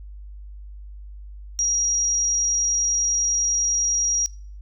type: tone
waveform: sine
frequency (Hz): 5710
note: F8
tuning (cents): +37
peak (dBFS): -19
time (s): 1.59-4.26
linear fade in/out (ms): 0
effects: noise-tail reverb RT60 0.5 s tail -21 dB re dry + added 50 Hz sine -36 dBFS peak until 4.61 s